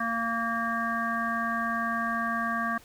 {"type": "harmonic tone", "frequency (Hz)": 230, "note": "A#3", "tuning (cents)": -23, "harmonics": [1, 3, 5, 7, 8], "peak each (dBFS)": [-33, -35, -30, -32, -38], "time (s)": [0, 2.78], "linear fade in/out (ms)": 5, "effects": ["pink hiss -54 dBFS RMS until 2.84 s"]}